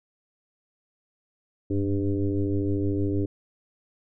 sine tone with frequency modulation, 196.8 Hz, G3, 7 cents sharp, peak -22 dBFS, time 1.7-3.26 s, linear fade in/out 5 ms, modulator 100 Hz, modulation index 2.1, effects none

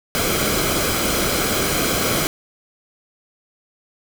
pink noise with comb filter, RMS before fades -20 dBFS, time 0.15-2.27 s, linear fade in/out 0 ms, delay 1.1 ms, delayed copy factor -0.55, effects none

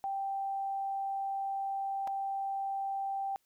sine tone with dropouts, 784 Hz, G5, in tune, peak -32 dBFS, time 0.04-3.36 s, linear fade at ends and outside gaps 0 ms, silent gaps 2.073-2.076 s, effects white hiss -75 dBFS RMS until 3.45 s

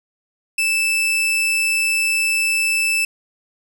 40% pulse tone, 2637 Hz, E7, in tune, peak -15 dBFS, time 0.58-3.05 s, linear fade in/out 5 ms, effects none

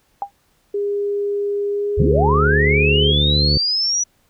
sine tone with exponential decay, 803 Hz, G5, 41 cents sharp, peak -16 dBFS, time 0.22-0.31 s, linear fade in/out 1 ms, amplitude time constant 18 ms
sine tone with pitch glide, 406.2 to 411.9 Hz, G#4 to G#4, -38 to -14 cents, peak -18 dBFS, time 0.74-3.12 s, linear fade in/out 5 ms, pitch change +24 cents, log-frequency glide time 1.7-1.99 s
sine linear sweep, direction up, 37.73 to 5920 Hz, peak -16 dBFS, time 1.97-4.04 s, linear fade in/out 10 ms
harmonic tone, 73.42 Hz, D2, in tune, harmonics 1 / 2 / 3 / 4 / 5 / 6 / 7, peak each -18 / -19 / -27 / -29 / -30 / -32 / -30 dBFS, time 1.99-3.58 s, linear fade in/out 5 ms
effects pink hiss -61 dBFS RMS until 4.29 s

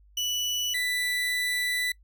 30% pulse tone pair in turn, 2960 / 1980.4 Hz, F#7 / B6, 0 / +4 cents, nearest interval perfect fifth, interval 696 cents, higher first, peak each -23 dBFS, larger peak neither, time 0.17-0.74 / 0.74-1.92 s, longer second, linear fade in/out 5 ms, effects noise-tail reverb RT60 0.1 s tail -23 dB re dry + added 50 Hz sine -54 dBFS peak until 2.03 s

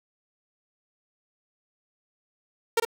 sawtooth tone with echo, 460.6 Hz, A#4, 21 cents flat, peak -15 dBFS, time 2.77-2.8 s, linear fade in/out 5 ms, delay 51 ms, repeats 1, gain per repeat -6 dB, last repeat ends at 2.851 s, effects none

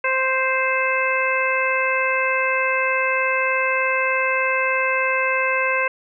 harmonic tone, 523.3 Hz, C5, in tune, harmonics 1 / 2 / 3 / 4 / 5, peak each -24 / -24 / -24 / -24 / -24 dBFS, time 0.04-5.88 s, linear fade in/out 5 ms, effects none

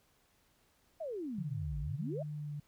sine exponential two-way sweep, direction down then up, 688 to 50.3 to 688 Hz, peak -37 dBFS, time 1-2.23 s, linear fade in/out 10 ms, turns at 1.8 s
sine tone with vibrato, 148 Hz, D3, 14 cents sharp, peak -38 dBFS, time 1.38-2.6 s, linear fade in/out 5 ms, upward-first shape sine, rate 1.4 Hz, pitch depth 20 cents each way
effects pink hiss -71 dBFS RMS until 2.67 s

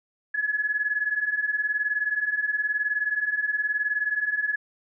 sine beating tone pair, 1684 / 1703 Hz, G#6 / G#6, +24 / +43 cents, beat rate 19 Hz, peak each -28 / -25 dBFS, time 0.34-4.56 s, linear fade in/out 10 ms, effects none

